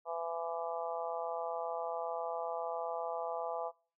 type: harmonic tone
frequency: 167.4 Hz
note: E3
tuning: 27 cents sharp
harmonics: 3 / 4 / 5 / 6 / 7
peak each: -41 / -39 / -41 / -45 / -45 dBFS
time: 0.05-3.72 s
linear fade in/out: 50 ms
effects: noise-tail reverb RT60 0.4 s tail -24 dB re dry